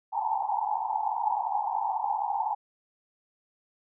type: band-pass noise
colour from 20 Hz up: white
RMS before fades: -29 dBFS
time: 0.12-2.55 s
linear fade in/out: 20 ms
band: 790 to 910 Hz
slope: 96 dB/octave
effects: none